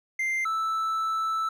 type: tone pair in turn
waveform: triangle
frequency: 2091 / 1317.2 Hz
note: C7 / E6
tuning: -2 / -2 cents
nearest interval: minor sixth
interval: 800 cents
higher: first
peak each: -23 dBFS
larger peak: neither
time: 0.19-0.45 / 0.45-1.49 s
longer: second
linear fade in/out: 5 ms
effects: none